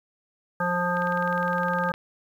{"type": "harmonic tone", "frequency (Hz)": 176.7, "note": "F3", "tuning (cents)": 21, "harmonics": [1, 3, 5, 7, 9], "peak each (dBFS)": [-29, -29, -29, -29, -29], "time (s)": [0.6, 1.92], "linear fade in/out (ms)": 5}
{"type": "click train", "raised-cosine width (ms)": 0.3, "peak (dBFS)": -25, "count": 20, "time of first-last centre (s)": [0.97, 1.939], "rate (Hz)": 19.6}
{"effects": ["9-bit"]}